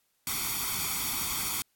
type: noise with comb filter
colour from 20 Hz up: white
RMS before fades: -31 dBFS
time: 0.27-1.62 s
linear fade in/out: 0 ms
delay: 0.88 ms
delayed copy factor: +0.8
effects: white hiss -73 dBFS RMS until 1.75 s + AAC 64 kbps